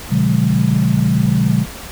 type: chord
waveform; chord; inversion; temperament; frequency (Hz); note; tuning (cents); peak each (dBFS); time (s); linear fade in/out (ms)
sine; G# half-diminished seventh; first; equal with one note detuned; 123.47 / 146.83 / 180.88 / 207.7; B2 / D3 / F#3 / G#3; 0 / 0 / -39 / 0; -17; 0.09-1.66; 50
effects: added 60 Hz sine -39 dBFS peak until 1.91 s + pink hiss -32 dBFS RMS until 1.91 s